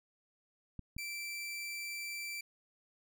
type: clicks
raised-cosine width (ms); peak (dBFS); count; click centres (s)
5; -31; 2; 0.793 / 0.966
type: tone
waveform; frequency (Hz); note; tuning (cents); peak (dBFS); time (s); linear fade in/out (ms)
sawtooth; 2338; D7; -8; -36; 0.98-2.41; 5
effects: none